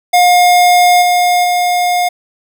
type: tone with level steps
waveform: square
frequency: 713 Hz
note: F5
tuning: 36 cents sharp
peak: -6 / -9 / -11 dBFS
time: 0.13-2.09 s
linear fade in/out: 10 ms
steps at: 1.01 / 1.43 s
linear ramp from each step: 20 ms
effects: none